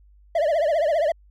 triangle tone with vibrato, 626 Hz, D#5, 10 cents sharp, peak -16 dBFS, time 0.35-1.12 s, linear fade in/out 5 ms, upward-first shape triangle, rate 15 Hz, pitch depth 190 cents each way, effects added 50 Hz sine -50 dBFS peak until 1.3 s

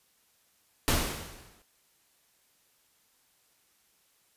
pink noise with exponential decay, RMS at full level -23 dBFS, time 0.88-1.62 s, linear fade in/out 0 ms, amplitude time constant 160 ms, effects white hiss -68 dBFS RMS until 4.36 s + resampled to 32000 Hz

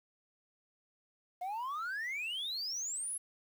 sine exponential sweep, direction up, 702 to 11175 Hz, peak -33 dBFS, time 1.41-3.18 s, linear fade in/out 10 ms, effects tanh soft clip ceiling -35 dBFS + 10-bit

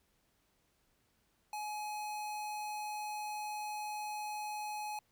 square tone, 843 Hz, G#5, 26 cents sharp, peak -39 dBFS, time 1.53-4.99 s, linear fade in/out 2 ms, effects pink hiss -75 dBFS RMS until 5.11 s

